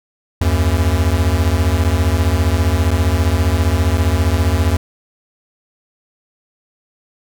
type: beating tone pair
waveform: square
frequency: 76.4 / 91.4 Hz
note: D#2 / F#2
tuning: -31 / -21 cents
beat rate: 15 Hz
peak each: -16 dBFS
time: 0.41-4.77 s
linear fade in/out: 5 ms
effects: none